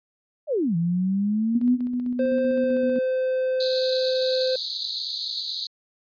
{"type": "exponential two-way sweep", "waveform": "sine", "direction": "down then up", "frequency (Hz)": [653, 164.81, 258.7], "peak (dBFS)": -20, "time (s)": [0.47, 1.8], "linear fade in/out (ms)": 50, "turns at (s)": 0.76}
{"type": "tone with tremolo", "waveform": "sine", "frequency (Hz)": 246.9, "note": "B3", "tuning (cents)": 0, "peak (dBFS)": -22, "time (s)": [1.55, 2.99], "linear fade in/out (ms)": 5, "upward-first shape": "square", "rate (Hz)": 7.8, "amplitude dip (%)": 30}
{"type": "tone with pitch glide", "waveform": "triangle", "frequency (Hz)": [523.3, 516.4], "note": ["C5", "C5"], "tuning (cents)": [0, -23], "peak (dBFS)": -19, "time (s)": [2.19, 4.56], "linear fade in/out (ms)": 5, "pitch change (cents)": -23, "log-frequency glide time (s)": [2.51, 2.84]}
{"type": "band-pass noise", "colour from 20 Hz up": "pink", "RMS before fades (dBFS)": -30, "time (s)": [3.6, 5.67], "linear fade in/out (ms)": 5, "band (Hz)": [3800, 4600], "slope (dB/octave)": 96}
{"effects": ["resampled to 11025 Hz"]}